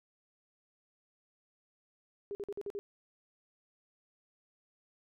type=tone bursts; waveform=sine; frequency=404.6 Hz; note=G#4; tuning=45 cents flat; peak=-36 dBFS; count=6; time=2.31-2.79 s; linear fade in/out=0 ms; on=40 ms; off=48 ms; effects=none